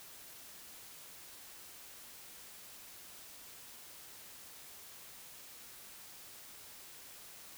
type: silence
effects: white hiss -53 dBFS RMS until 7.57 s